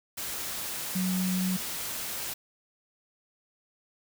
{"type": "tone in noise", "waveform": "sine", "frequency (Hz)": 185, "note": "F#3", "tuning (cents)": 0, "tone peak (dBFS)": -26, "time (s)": [0.95, 1.57], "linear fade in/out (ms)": 10, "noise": "white", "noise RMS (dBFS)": -35, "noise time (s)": [0.17, 2.34], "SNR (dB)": 6, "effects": []}